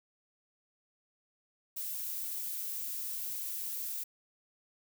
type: noise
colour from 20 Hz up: violet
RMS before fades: -38 dBFS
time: 1.76-4.04 s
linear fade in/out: 10 ms
effects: none